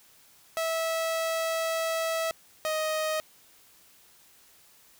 sawtooth tone pair in turn, 652 / 624.7 Hz, E5 / D#5, -19 / +7 cents, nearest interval minor second, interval 74 cents, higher first, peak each -23 dBFS, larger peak neither, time 0.57-2.31 / 2.65-3.2 s, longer first, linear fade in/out 0 ms, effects white hiss -58 dBFS RMS until 4.99 s

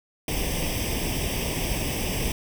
pink noise with comb filter, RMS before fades -27 dBFS, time 0.28-2.32 s, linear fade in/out 2 ms, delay 0.36 ms, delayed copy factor +0.85, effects none

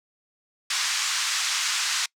white band-pass noise, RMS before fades -26 dBFS, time 0.7-2.06 s, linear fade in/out 5 ms, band 1100 to 7100 Hz, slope 24 dB/octave, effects noise-tail reverb RT60 0.1 s tail -25 dB re dry

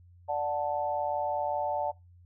sine chord, D major, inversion none, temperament equal with one note detuned, 587.3 / 734.9 / 880 Hz, D5 / F#5 / A5, 0 / -12 / 0 cents, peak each -32 dBFS, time 0.28-1.92 s, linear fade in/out 20 ms, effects noise-tail reverb RT60 0.2 s tail -22 dB re dry + added 88 Hz sine -53 dBFS peak until 2.25 s

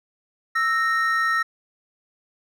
triangle tone pair together, 1317.4 / 1855 Hz, E6 / A#6, -1 / -9 cents, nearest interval tritone, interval 592 cents, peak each -20 dBFS, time 0.55-1.43 s, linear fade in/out 10 ms, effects none

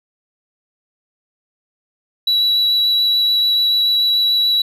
sine tone with vibrato, 3921 Hz, B7, 13 cents flat, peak -10 dBFS, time 2.27-4.62 s, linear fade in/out 5 ms, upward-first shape sine, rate 6.9 Hz, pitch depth 8 cents each way, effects tanh soft clip ceiling -11 dBFS

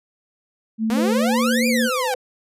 sine tone with pitch glide, 221.3 to 231.8 Hz, A3 to A#3, +10 to -10 cents, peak -18 dBFS, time 0.78-1.9 s, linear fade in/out 50 ms, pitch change +80 cents, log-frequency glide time 1.15-1.38 s
sawtooth exponential two-way sweep, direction up then down, 227.7 to 2471 to 754 Hz, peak -18 dBFS, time 0.9-2.14 s, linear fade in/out 0 ms, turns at 1.67 s
sine tone with vibrato, 509 Hz, C5, 48 cents flat, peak -23 dBFS, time 0.97-2.15 s, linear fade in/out 2 ms, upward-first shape sine, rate 17 Hz, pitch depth 38 cents each way
effects resampled to 32000 Hz

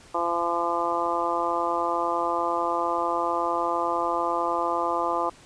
harmonic tone, 171.1 Hz, F3, 35 cents flat, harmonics 2 / 3 / 4 / 5 / 6 / 7, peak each -32 / -31 / -30 / -30 / -28 / -30 dBFS, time 0.14-5.3 s, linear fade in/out 10 ms, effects pink hiss -51 dBFS RMS until 5.45 s + resampled to 22050 Hz

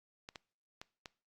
clicks, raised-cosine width 0.2 ms, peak -28 dBFS, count 4, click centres 0.289 / 0.358 / 0.815 / 1.058 s, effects noise-tail reverb RT60 0.4 s tail -21 dB re dry + Opus 48 kbps

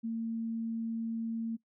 sine tone, 227.2 Hz, A#3, 44 cents flat, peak -32 dBFS, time 0.03-1.57 s, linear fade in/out 20 ms, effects noise-tail reverb RT60 0.1 s tail -20 dB re dry

